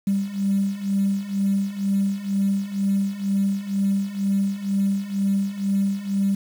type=beating tone pair; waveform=sine; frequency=196 / 198.1 Hz; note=G3 / G3; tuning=0 / +18 cents; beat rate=2.1 Hz; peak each=-24 / -21 dBFS; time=0.07-6.35 s; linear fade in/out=5 ms; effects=tanh soft clip ceiling -12 dBFS + 7-bit